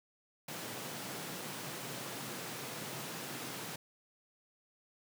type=high-pass noise; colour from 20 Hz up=pink; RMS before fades=-43 dBFS; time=0.48-3.76 s; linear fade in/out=5 ms; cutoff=120 Hz; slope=48 dB/octave; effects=none